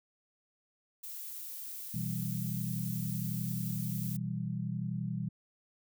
violet noise, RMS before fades -43 dBFS, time 1.03-4.17 s, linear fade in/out 10 ms
sine chord, E minor, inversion second, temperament equal, 123.47 / 164.81 / 196 Hz, B2 / E3 / G3, 0 / 0 / 0 cents, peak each -37 / -37 / -38 dBFS, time 1.94-5.29 s, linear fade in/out 5 ms
effects none

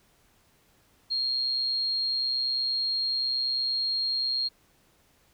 sine tone, 4243 Hz, C8, 23 cents sharp, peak -25 dBFS, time 1.1-4.49 s, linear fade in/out 20 ms, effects pink hiss -64 dBFS RMS until 5.33 s

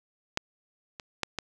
clicks, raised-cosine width 0.2 ms, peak -9 / -22 / -10 / -14 dBFS, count 4, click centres 0.374 / 0.998 / 1.233 / 1.387 s, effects none

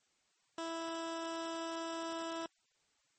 15% pulse tone, 329.6 Hz, E4, in tune, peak -32 dBFS, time 0.58-2.46 s, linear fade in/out 2 ms, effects white hiss -75 dBFS RMS until 3.18 s + MP3 32 kbps

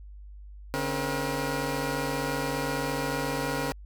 15% pulse tone cluster, 143.3 / 266.6 / 478.5 Hz, D3 / C4 / A#4, -42 / +33 / +45 cents, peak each -26 dBFS, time 0.74-3.72 s, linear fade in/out 0 ms, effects added 50 Hz sine -42 dBFS peak until 3.85 s

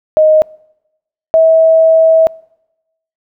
sine tone pair in turn, 622.3 / 646.7 Hz, D#5 / E5, 0 / -33 cents, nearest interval minor second, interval 67 cents, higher second, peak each -4 dBFS, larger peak neither, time 0.17-0.42 / 1.34-2.27 s, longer second, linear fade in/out 0 ms, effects noise-tail reverb RT60 0.9 s tail -26 dB re dry

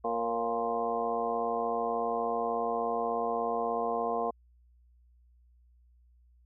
harmonic tone with a mistuned harmonic, 116.6 Hz, A#2, 1 cent sharp, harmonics 2 / 3 / 4 / 5 / 6 / 7 / 8 / 9, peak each -40 / -44 / -33 / -41 / -32 / -40 / -44 / -36 dBFS, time 0.04-4.31 s, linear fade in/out 10 ms, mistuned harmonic 5, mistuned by -60 cents, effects added 60 Hz sine -59 dBFS peak until 6.45 s

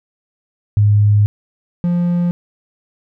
sine / triangle tone pair in turn, 103.83 / 174.62 Hz, G#2 / F3, 0 / 0 cents, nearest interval major sixth, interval 900 cents, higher second, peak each -8 / -11 dBFS, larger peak first, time 0.77-1.26 / 1.84-2.31 s, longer first, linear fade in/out 0 ms, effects none

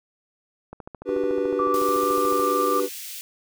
click train, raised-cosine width 1 ms, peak -23 dBFS, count 24, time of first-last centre 0.73-2.397 s, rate 13.8 Hz
triangle chord, G major seventh, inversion second, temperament just, 294 / 367.5 / 392 / 490 Hz, D4 / F#4 / G4 / B4, +2 / -12 / 0 / -14 cents, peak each -27 / -28 / -24 / -23 dBFS, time 1.05-2.89 s, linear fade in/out 50 ms
sine tone with pitch glide, 1166 to 1182.3 Hz, D6 to D6, -13 to +11 cents, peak -22 dBFS, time 1.59-2.8 s, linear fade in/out 2 ms, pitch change +24 cents, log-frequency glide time 1.71-2.07 s
white high-pass noise, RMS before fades -36 dBFS, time 1.74-3.21 s, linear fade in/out 0 ms, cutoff 2100 Hz, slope 24 dB/octave
effects none

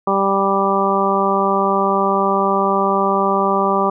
harmonic tone, 196 Hz, G3, in tune, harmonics 1 / 2 / 3 / 4 / 5 / 6, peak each -22 / -20 / -22 / -21 / -21 / -19 dBFS, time 0.07-3.9 s, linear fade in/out 5 ms, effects none

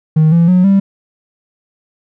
triangle tone with pitch steps, 156.6 / 168.81 / 181.98 / 196.17 Hz, D#3 / E3 / F#3 / G3, +11 / +41 / -28 / +2 cents, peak -3 dBFS, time 0.16-0.8 s, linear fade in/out 10 ms, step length 160 ms, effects tanh soft clip ceiling -1 dBFS

